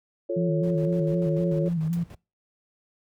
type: chord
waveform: sine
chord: F augmented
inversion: none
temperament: equal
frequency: 349.2 / 440 / 554.4 Hz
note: F4 / A4 / C#5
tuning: 0 / 0 / 0 cents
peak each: -29 / -32 / -28 dBFS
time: 0.29-1.69 s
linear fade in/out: 10 ms
type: tone with vibrato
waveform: sine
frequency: 164.81 Hz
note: E3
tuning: in tune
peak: -23 dBFS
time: 0.36-2.04 s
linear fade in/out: 10 ms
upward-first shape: square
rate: 3.9 Hz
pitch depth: 66 cents each way
type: noise with tremolo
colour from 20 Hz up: brown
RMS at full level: -39 dBFS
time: 0.63-2.15 s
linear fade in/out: 5 ms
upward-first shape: square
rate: 6.8 Hz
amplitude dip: 70%
type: noise with exponential decay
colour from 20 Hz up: white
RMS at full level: -41 dBFS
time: 1.93-2.01 s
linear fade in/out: 0 ms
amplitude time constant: 17 ms
effects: noise-tail reverb RT60 0.3 s tail -24 dB re dry + high-pass 80 Hz 12 dB/octave